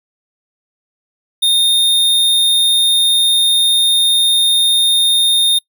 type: tone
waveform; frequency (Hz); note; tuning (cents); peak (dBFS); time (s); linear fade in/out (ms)
square; 3661; A#7; -32; -10; 1.42-5.59; 10
effects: noise-tail reverb RT60 0.1 s tail -23 dB re dry